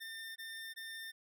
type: tone bursts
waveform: 25% pulse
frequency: 1804 Hz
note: A6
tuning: 43 cents sharp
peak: -40 dBFS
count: 3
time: 0-1.12 s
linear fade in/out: 20 ms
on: 360 ms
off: 20 ms
effects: none